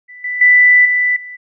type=tone with level steps; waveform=sine; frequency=1984 Hz; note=B6; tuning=7 cents sharp; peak=-33 / -18 / -5 / -11 / -28 dBFS; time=0.08-1.37 s; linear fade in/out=20 ms; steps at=0.24 / 0.41 / 0.85 / 1.16 s; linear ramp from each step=5 ms; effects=none